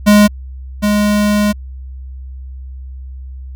square tone pair in turn, 207.7 / 207.7 Hz, G#3 / G#3, 0 / 0 cents, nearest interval unison, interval 0 cents, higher neither, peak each -5 / -11 dBFS, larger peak first, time 0.06-0.28 / 0.82-1.53 s, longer second, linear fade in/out 20 ms, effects added 65 Hz sine -26 dBFS peak until 3.55 s

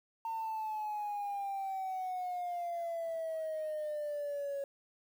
sine exponential sweep, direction down, 910 to 554.4 Hz, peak -33 dBFS, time 0.25-4.64 s, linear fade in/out 2 ms, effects tanh soft clip ceiling -33 dBFS + 10-bit

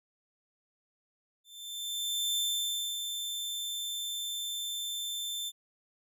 sawtooth tone with ADSR envelope, 3550 Hz, A7, 15 cents sharp, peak -25 dBFS, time 1.44-5.52 s, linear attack 930 ms, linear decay 600 ms, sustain -6 dB, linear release 42 ms, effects none

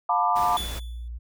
sine chord, B half-diminished seventh, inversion second, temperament just, 711.2 / 889 / 987.8 / 1185.3 Hz, F5 / A5 / B5 / D6, +31 / +18 / 0 / +16 cents, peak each -25 dBFS, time 0.09-0.57 s, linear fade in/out 5 ms
pink noise, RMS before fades -37 dBFS, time 0.35-0.8 s, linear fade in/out 20 ms
45% pulse tone with exponential decay, 3456 Hz, A7, 32 cents flat, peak -27 dBFS, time 0.57-1.08 s, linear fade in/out 0 ms, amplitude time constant 110 ms
sine tone, 58.8 Hz, A#1, 16 cents sharp, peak -32 dBFS, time 0.59-1.19 s, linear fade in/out 20 ms
effects none

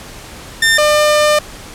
sawtooth tone pair in turn, 1800 / 600.7 Hz, A6 / D5, +39 / +39 cents, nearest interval octave + perfect fifth, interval 1900 cents, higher first, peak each -5 dBFS, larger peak neither, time 0.62-0.78 / 0.78-1.39 s, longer second, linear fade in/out 5 ms, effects pink hiss -33 dBFS RMS until 1.74 s + low-pass 11000 Hz 12 dB/octave

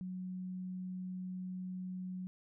sine tone, 184.1 Hz, F#3, 8 cents flat, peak -39 dBFS, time 0.01-2.27 s, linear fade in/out 0 ms, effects none

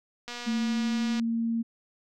click train, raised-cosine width 0.2 ms, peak -21 dBFS, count 222, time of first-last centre 0.28-1.197 s, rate 241 Hz
sine tone with pitch glide, 227.2 to 229.6 Hz, A#3 to A#3, -44 to -26 cents, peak -25 dBFS, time 0.46-1.63 s, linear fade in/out 20 ms, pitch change +18 cents, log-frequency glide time 0.56-1.1 s
effects none

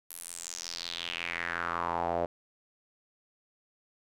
sawtooth tone with band-pass filter sweep, 85.5 Hz, F2, 36 cents flat, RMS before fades -35 dBFS, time 0.1-2.26 s, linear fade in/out 5 ms, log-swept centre 12000 to 590 Hz, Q 3.8, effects none

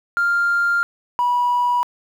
triangle tone pair in turn, 1396.9 / 974.7 Hz, F6 / B5, 0 / -23 cents, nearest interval tritone, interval 623 cents, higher first, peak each -12 / -12 dBFS, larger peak neither, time 0.17-0.83 / 1.19-1.83 s, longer first, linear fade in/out 0 ms, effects tanh soft clip ceiling -12 dBFS + 8-bit

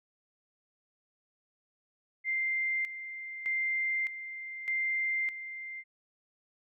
sine tone with tremolo, 2093 Hz, C7, in tune, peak -28 dBFS, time 2.24-5.84 s, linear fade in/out 50 ms, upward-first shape square, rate 0.82 Hz, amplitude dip 70%, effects none

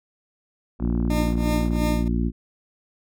harmonic tone, 58.27 Hz, A#1, in tune, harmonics 1 / 2 / 3 / 4 / 5 / 6, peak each -23 / -31 / -27 / -26 / -31 / -34 dBFS, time 0.79-2.32 s, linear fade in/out 50 ms
click train, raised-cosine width 1 ms, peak -26 dBFS, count 39, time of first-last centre 0.8-1.757 s, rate 39.7 Hz
20% pulse tone with tremolo, 302.5 Hz, D#4, 49 cents flat, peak -18 dBFS, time 1.1-2.08 s, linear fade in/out 2 ms, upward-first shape triangle, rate 2.9 Hz, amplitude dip 95%
effects none

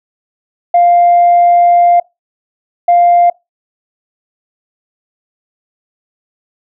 sine tone pair in turn, 698.5 / 698.5 Hz, F5 / F5, 0 / 0 cents, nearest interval unison, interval 0 cents, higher neither, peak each -3 dBFS, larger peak neither, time 0.74-2 / 2.88-3.3 s, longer first, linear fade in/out 5 ms, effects noise-tail reverb RT60 0.2 s tail -24 dB re dry + tanh soft clip ceiling -1 dBFS

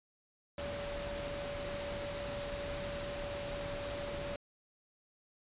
sine tone in noise, 573 Hz, D5, 43 cents flat, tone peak -40 dBFS, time 0.58-4.36 s, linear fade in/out 2 ms, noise pink, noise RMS -42 dBFS, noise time 0.58-4.36 s, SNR -1 dB, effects resampled to 8000 Hz

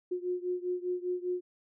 sine beating tone pair, 358.3 / 363.3 Hz, F4 / F#4, +44 / -32 cents, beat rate 5 Hz, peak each -33 / -35 dBFS, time 0.11-1.41 s, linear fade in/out 10 ms, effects none

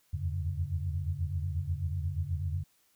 sine tone cluster, 79.2 / 85.5 / 93.7 / 140.9 Hz, D#2 / F2 / F#2 / C#3, +31 / -36 / +22 / +29 cents, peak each -40 / -33 / -35 / -38 dBFS, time 0.13-2.64 s, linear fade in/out 10 ms, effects white hiss -69 dBFS RMS until 2.95 s

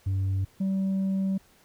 sine tone pair in turn, 96.2 / 192.4 Hz, G2 / G3, -32 / -32 cents, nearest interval octave, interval 1200 cents, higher second, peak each -21 dBFS, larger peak neither, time 0.06-0.45 / 0.6-1.38 s, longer second, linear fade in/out 10 ms, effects tanh soft clip ceiling -23 dBFS + pink hiss -60 dBFS RMS until 1.64 s

